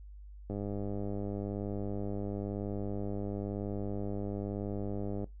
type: click train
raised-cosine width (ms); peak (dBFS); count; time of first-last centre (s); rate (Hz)
2; -25; 480; 0.5-5.243; 101
effects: noise-tail reverb RT60 0.2 s tail -21 dB re dry + added 50 Hz sine -46 dBFS peak until 5.4 s